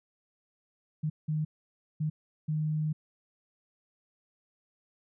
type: tone bursts at uneven times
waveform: sine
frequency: 154 Hz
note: D#3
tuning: 17 cents flat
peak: -27 dBFS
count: 4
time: 1.03-1.1 / 1.28-1.45 / 2-2.1 / 2.48-2.93 s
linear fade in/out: 10 ms
effects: none